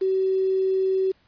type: tone with quantisation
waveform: sine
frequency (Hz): 380.1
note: F#4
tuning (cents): +47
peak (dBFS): -19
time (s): 0.01-1.12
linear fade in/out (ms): 10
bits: 7
effects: pink hiss -62 dBFS RMS until 1.27 s + resampled to 11025 Hz